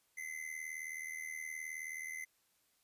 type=tone with amplitude modulation; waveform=square; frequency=2052 Hz; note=C7; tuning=34 cents flat; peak=-39 dBFS; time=0.17-2.25 s; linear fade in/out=10 ms; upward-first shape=sine; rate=79 Hz; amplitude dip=75%; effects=white hiss -75 dBFS RMS until 2.83 s + resampled to 32000 Hz